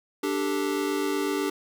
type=chord; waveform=square; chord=D suspended fourth; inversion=none; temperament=equal; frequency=293.7 / 392 / 440 Hz; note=D4 / G4 / A4; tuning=0 / 0 / 0 cents; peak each=-29 / -29 / -34 dBFS; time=0.23-1.5 s; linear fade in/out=5 ms; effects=none